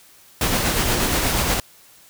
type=noise with tremolo; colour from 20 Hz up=pink; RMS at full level=-19 dBFS; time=0.41-1.6 s; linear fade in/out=2 ms; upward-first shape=sine; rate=8.4 Hz; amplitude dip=30%; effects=white hiss -50 dBFS RMS until 2.09 s